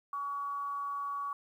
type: tone with amplitude modulation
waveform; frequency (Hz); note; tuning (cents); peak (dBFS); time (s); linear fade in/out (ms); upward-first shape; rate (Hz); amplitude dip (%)
sine; 1130; C#6; +33; -32; 0.13-1.33; 2; sine; 299; 35
effects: 11-bit